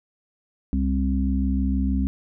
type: harmonic tone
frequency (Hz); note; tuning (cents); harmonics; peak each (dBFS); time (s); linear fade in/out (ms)
66.5; C2; +29; 1 / 3 / 4; -22 / -25 / -26; 0.73-2.07; 0
effects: none